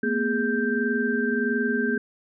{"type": "tone cluster", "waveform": "sine", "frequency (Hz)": [225.7, 247.2, 413.7, 1569], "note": ["A3", "B3", "G#4", "G6"], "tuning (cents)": [44, 2, -7, 1], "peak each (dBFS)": -27, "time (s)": [0.03, 1.98], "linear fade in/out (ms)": 5, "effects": []}